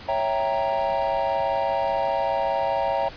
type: chord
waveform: triangle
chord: C# diminished seventh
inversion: none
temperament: equal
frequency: 554.4 / 659.3 / 784 / 932.3 Hz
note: C#5 / E5 / G5 / Bb5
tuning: 0 / 0 / 0 / 0 cents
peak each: -25 dBFS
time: 0.08-3.09 s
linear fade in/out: 10 ms
effects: pink hiss -41 dBFS RMS until 3.16 s + resampled to 11025 Hz